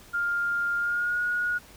sine tone with pitch glide, 1403 to 1446.6 Hz, F6 to F#6, +8 to -39 cents, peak -24 dBFS, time 0.13-1.59 s, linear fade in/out 20 ms, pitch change +53 cents, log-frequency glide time 0.78-1.2 s, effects pink hiss -51 dBFS RMS until 1.76 s

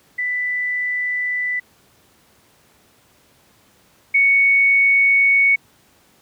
sine tone pair in turn, 1986 / 2223 Hz, B6 / C#7, +9 / +4 cents, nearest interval major second, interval 195 cents, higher second, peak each -19 / -11 dBFS, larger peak second, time 0.18-1.6 / 4.14-5.56 s, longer neither, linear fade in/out 10 ms, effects pink hiss -55 dBFS RMS until 6.21 s + high-pass 80 Hz 12 dB/octave

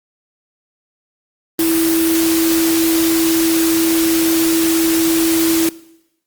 sine tone in noise, 328.4 Hz, E4, 6 cents flat, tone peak -13 dBFS, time 1.59-5.69 s, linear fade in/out 2 ms, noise white, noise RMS -20 dBFS, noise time 1.59-5.69 s, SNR +4 dB, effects noise-tail reverb RT60 0.9 s tail -21 dB re dry + Opus 32 kbps

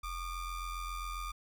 square ring-modulated tone, 587.3 Hz, D5, in tune, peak -35 dBFS, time 0.03-1.32 s, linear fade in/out 10 ms, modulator 631 Hz, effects none

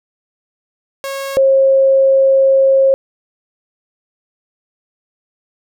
sawtooth / sine tone pair in turn, 547 / 538.2 Hz, C#5 / C5, -23 / +49 cents, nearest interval unison, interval 28 cents, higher first, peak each -17 / -7 dBFS, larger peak second, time 1.04-1.37 / 1.37-2.94 s, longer second, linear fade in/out 0 ms, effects none

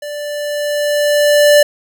square tone with level ramp, 587.3 Hz, D5, in tune, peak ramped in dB -24 to -5 dBFS, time 0.02-1.63 s, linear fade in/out 5 ms, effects none

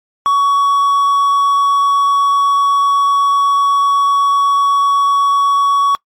triangle tone, 1123 Hz, C#6, 22 cents sharp, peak -7 dBFS, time 0.26-5.95 s, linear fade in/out 0 ms, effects noise-tail reverb RT60 0.1 s tail -23 dB re dry + MP3 96 kbps

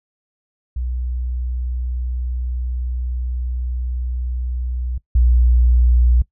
sine tone pair in turn, 61.74 / 60.54 Hz, B1 / B1, 0 / -34 cents, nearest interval unison, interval 34 cents, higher first, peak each -20 / -10 dBFS, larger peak second, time 0.76-4.98 / 5.15-6.22 s, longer first, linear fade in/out 5 ms, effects noise-tail reverb RT60 0.1 s tail -20 dB re dry

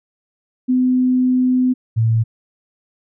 sine tone pair in turn, 253.7 / 113.01 Hz, B3 / A2, +47 / +47 cents, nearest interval octave + major second, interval 1400 cents, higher first, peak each -12 dBFS, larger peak neither, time 0.68-1.74 / 1.96-2.24 s, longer first, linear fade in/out 20 ms, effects none

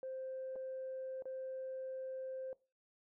sine tone with dropouts, 523.3 Hz, C5, in tune, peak -40 dBFS, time 0.03-2.53 s, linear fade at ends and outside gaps 1 ms, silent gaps 0.557-0.561 / 1.223-1.255 s, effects noise-tail reverb RT60 0.3 s tail -21 dB re dry + tanh soft clip ceiling -37 dBFS

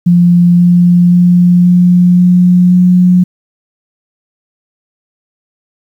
sine tone with pitch steps, 174.61 / 175.72 / 176.84 / 177.97 / 179.1 / 180.25 Hz, F3 / F3 / F3 / F3 / F3 / F#3, 0 / +11 / +22 / +33 / +44 / -45 cents, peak -3 dBFS, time 0.06-3.24 s, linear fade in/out 10 ms, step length 530 ms, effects 7-bit

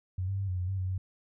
sine tone with pitch steps, 92.3 / 97.4 / 98.1 / 91.4 / 90.3 / 96.3 / 92.7 / 93.6 Hz, F#2 / G2 / G2 / F#2 / F#2 / G2 / F#2 / F#2, -4 / -11 / +2 / -21 / -42 / -30 / +4 / +20 cents, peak -29 dBFS, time 0.18-0.98 s, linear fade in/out 5 ms, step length 100 ms, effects none

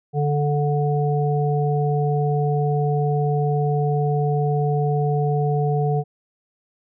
harmonic tone, 146.3 Hz, D3, 6 cents flat, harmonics 1 / 3 / 5, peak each -19 / -24 / -26 dBFS, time 0.13-6.04 s, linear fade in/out 50 ms, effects none

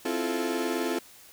35% pulse chord, F major seventh, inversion second, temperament equal with one note detuned, 261.6 / 329.6 / 349.2 / 433.9 Hz, C4 / E4 / F4 / A4, 0 / 0 / 0 / -24 cents, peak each -31 dBFS, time 0.05-0.99 s, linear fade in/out 5 ms, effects white hiss -52 dBFS RMS until 1.32 s

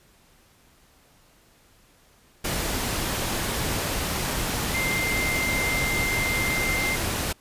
sine tone in noise, 2093 Hz, C7, in tune, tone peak -25 dBFS, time 4.74-6.96 s, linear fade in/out 10 ms, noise pink, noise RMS -27 dBFS, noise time 2.44-7.33 s, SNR -1 dB, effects pink hiss -58 dBFS RMS until 7.4 s + resampled to 32000 Hz

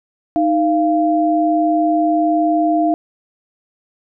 sine tone pair together, 311.1 / 690 Hz, D#4 / F5, 0 / -21 cents, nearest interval octave + major second, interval 1379 cents, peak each -15 dBFS, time 0.36-2.94 s, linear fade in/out 0 ms, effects none

